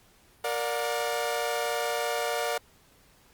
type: chord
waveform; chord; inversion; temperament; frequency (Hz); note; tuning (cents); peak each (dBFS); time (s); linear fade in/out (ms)
sawtooth; Bb augmented; none; equal with one note detuned; 466.2 / 587.3 / 721; Bb4 / D5 / F#5; 0 / 0 / -45; -28; 0.44-2.58; 5
effects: pink hiss -60 dBFS RMS until 3.33 s + Opus 48 kbps